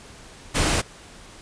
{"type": "noise", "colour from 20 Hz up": "pink", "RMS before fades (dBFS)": -21, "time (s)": [0.54, 0.82], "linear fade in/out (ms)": 20, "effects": ["pink hiss -45 dBFS RMS until 1.41 s", "resampled to 22050 Hz"]}